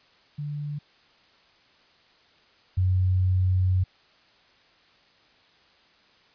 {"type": "tone pair in turn", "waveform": "sine", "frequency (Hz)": [146.83, 92.5], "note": ["D3", "F#2"], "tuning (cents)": [0, 0], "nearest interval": "minor sixth", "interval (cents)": 800, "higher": "first", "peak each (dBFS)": [-29, -19], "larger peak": "second", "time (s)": [[0.38, 0.79], [2.77, 3.84]], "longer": "second", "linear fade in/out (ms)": 10, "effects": ["white hiss -59 dBFS RMS until 6.34 s", "resampled to 11025 Hz"]}